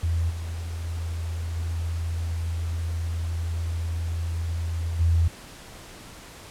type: tone with level steps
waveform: sine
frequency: 83.4 Hz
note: E2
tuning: 21 cents sharp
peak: -21 / -29 / -27 / -25 / -17 dBFS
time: 0.03-5.28 s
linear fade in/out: 5 ms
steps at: 0.29 / 0.84 / 1.55 / 4.99 s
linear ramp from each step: 20 ms
effects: pink hiss -44 dBFS RMS until 6.5 s + low-pass 11000 Hz 12 dB/octave